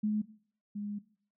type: tone pair in turn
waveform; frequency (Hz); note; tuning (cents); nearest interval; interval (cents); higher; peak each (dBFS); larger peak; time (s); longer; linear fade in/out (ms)
sine; 212 / 206; G#3 / G#3; +36 / -14; unison; 50; first; -27 / -35; first; 0.03-0.22 / 0.75-0.99; second; 10
effects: noise-tail reverb RT60 0.5 s tail -17 dB re dry